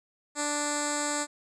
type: tone with low-pass filter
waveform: 10% pulse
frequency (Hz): 293.7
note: D4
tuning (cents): 0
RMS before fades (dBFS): -30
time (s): 0.35-1.27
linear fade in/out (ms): 50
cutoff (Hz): 7900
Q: 7.1
effects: none